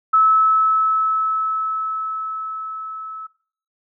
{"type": "tone with level ramp", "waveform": "sine", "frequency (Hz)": 1300, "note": "E6", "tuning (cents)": -24, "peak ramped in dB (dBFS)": [-10, -30], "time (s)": [0.13, 3.27], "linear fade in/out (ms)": 10, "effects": ["noise-tail reverb RT60 0.5 s tail -20 dB re dry"]}